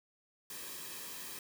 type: noise with comb filter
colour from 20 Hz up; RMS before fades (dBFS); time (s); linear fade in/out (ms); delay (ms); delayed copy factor
white; -45; 0.5-1.39; 2; 1.4; -0.55
effects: none